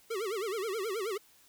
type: tone with vibrato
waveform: square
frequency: 415.3 Hz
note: G#4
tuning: in tune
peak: -33 dBFS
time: 0.1-1.18 s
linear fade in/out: 10 ms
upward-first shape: sine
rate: 9.4 Hz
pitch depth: 200 cents each way
effects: white hiss -62 dBFS RMS until 1.48 s